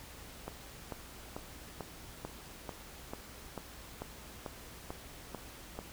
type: click train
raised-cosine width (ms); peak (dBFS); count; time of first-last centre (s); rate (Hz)
1; -25; 13; 0.48-5.79; 2.26
effects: added 60 Hz sine -57 dBFS peak until 5.92 s + pink hiss -51 dBFS RMS until 5.92 s